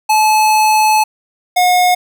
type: tone pair in turn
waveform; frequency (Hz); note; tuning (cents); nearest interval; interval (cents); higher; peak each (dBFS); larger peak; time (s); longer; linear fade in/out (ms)
square; 862 / 722.5; A5 / F#5; -36 / -41; minor third; 305; first; -9; neither; 0.09-1.04 / 1.56-1.95; first; 10
effects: none